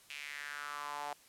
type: tone with high-pass filter sweep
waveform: sawtooth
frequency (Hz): 145.7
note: D3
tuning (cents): -13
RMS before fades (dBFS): -43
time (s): 0.1-1.13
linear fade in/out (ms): 0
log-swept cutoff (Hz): 2600 to 760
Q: 4
effects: white hiss -62 dBFS RMS until 1.28 s + low-pass 12000 Hz 12 dB/octave